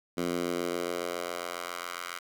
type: tone with high-pass filter sweep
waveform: 10% pulse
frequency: 87.31 Hz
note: F2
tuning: in tune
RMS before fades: -34 dBFS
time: 0.17-2.19 s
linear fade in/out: 10 ms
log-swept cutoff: 220 to 1400 Hz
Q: 1.3
effects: none